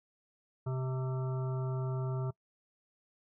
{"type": "harmonic tone with a mistuned harmonic", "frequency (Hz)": 130, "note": "C3", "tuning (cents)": -11, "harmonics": [1, 3, 5, 7, 9, 10], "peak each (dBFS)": [-32, -42, -46, -49, -51, -52], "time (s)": [0.66, 2.31], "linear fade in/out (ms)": 10, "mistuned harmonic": 10, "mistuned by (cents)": 50, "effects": ["noise-tail reverb RT60 0.1 s tail -22 dB re dry"]}